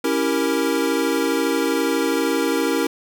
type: chord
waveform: square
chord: C# diminished seventh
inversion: none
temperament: equal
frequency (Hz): 277.2 / 329.6 / 392 / 466.2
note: C#4 / E4 / G4 / Bb4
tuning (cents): 0 / 0 / 0 / 0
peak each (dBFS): -24 / -24 / -27 / -24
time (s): 0.04-2.87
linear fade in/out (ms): 5
effects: none